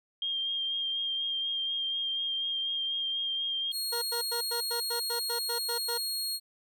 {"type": "tone with vibrato", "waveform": "sine", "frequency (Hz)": 3207, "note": "G7", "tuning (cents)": 39, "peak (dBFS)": -29, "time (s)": [0.22, 3.72], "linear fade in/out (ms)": 2, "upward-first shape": "sine", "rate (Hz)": 4.1, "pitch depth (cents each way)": 20}
{"type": "tone", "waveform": "sawtooth", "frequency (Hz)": 4292, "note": "C8", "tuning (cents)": 43, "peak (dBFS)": -28, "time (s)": [3.71, 6.4], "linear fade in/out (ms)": 50}
{"type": "tone bursts", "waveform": "20% pulse", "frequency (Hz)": 472.2, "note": "A#4", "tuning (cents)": 22, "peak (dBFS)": -28, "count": 11, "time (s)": [3.92, 5.98], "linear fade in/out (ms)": 10, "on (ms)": 100, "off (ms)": 96}
{"effects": []}